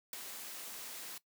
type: noise with ADSR envelope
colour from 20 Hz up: white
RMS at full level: -37 dBFS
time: 0.13-1.18 s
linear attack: 3 ms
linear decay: 7 ms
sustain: -9 dB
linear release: 4 ms
effects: noise-tail reverb RT60 0.1 s tail -18 dB re dry + high-pass 200 Hz 12 dB/octave